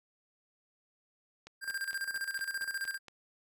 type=click train; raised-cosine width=0.2 ms; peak=-31 dBFS; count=8; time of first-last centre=1.47-3.083 s; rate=4.34 Hz
type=tone with tremolo; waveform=square; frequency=1591 Hz; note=G6; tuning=25 cents sharp; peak=-33 dBFS; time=1.61-2.99 s; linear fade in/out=50 ms; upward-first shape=square; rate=15 Hz; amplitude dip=70%
effects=none